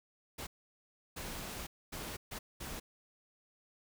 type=noise bursts at uneven times; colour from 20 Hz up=pink; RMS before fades=-43 dBFS; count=5; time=0.38-0.47 / 1.16-1.67 / 1.92-2.17 / 2.31-2.39 / 2.6-2.8 s; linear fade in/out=10 ms; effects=none